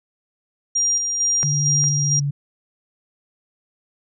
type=tone with tremolo; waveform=sine; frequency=5700 Hz; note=F8; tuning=34 cents sharp; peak=-16 dBFS; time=0.75-2.2 s; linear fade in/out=10 ms; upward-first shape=square; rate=2.2 Hz; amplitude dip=40%
type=clicks; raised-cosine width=0.5 ms; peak=-14 / -22 dBFS; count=2; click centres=1.43 / 1.84 s
type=tone with pitch glide; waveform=sine; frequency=143.7 to 142.3 Hz; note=D3 to C#3; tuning=-37 to +46 cents; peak=-19 dBFS; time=1.43-2.31 s; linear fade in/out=10 ms; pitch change=-17 cents; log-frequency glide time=1.61-2.16 s
effects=none